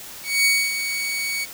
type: tone with ADSR envelope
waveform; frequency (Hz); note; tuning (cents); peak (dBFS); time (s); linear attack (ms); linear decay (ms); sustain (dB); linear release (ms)
sawtooth; 2240; C#7; +18; -11; 0.23-1.46; 220; 260; -9; 29
effects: white hiss -38 dBFS RMS until 1.53 s